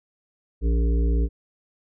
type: harmonic tone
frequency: 57.4 Hz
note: A#1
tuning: 26 cents flat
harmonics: 1 / 3 / 5 / 7 / 8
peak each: -18 / -32 / -32 / -35 / -37 dBFS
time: 0.61-1.29 s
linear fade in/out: 50 ms
effects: none